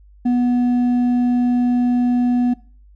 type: tone with hard clipping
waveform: sine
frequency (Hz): 245.1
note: B3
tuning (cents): -13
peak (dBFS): -15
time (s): 0.25-2.54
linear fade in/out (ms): 10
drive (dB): 4
effects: noise-tail reverb RT60 0.4 s tail -21 dB re dry + added 50 Hz sine -44 dBFS peak until 2.95 s